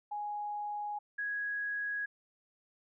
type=tone pair in turn; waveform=sine; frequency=830.6 / 1661.2 Hz; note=G#5 / G#6; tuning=0 / 0 cents; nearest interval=octave; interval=1200 cents; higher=second; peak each=-35 / -33 dBFS; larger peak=second; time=0.11-0.99 / 1.18-2.06 s; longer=neither; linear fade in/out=10 ms; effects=none